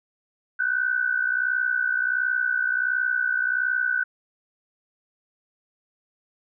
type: tone pair together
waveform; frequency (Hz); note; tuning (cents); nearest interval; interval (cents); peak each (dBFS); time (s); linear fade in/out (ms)
sine; 1480 / 1541.4; F#6 / G6; 0 / -30; minor second; 70; -23 / -25; 0.59-4.04; 10
effects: none